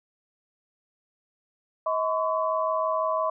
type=tone cluster; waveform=sine; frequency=637 / 1022 / 1128 Hz; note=D#5 / C6 / C#6; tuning=+41 / -41 / +30 cents; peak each=-26 / -28 / -29 dBFS; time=1.86-3.3 s; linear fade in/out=5 ms; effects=none